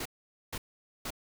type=noise bursts; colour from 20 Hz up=pink; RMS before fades=-37 dBFS; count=3; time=0-1.105 s; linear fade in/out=5 ms; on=55 ms; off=470 ms; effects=none